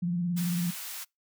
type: tone with vibrato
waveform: sine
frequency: 174.61 Hz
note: F3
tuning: in tune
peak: -26 dBFS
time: 0.02-0.71 s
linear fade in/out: 10 ms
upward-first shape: square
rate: 18 Hz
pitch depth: 39 cents each way
type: high-pass noise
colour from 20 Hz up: white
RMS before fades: -39 dBFS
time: 0.36-1.05 s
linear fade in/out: 20 ms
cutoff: 1000 Hz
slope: 12 dB/octave
effects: noise-tail reverb RT60 0.2 s tail -26 dB re dry